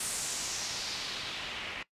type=noise with low-pass filter sweep; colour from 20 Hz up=white; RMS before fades=-37 dBFS; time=0-1.83 s; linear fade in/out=5 ms; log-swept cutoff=9400 to 2400 Hz; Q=2.1; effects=noise-tail reverb RT60 0.1 s tail -18 dB re dry + resampled to 32000 Hz